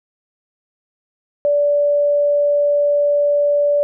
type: tone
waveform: sine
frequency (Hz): 580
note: D5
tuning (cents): -22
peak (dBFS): -12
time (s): 1.45-3.83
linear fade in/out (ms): 0
effects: none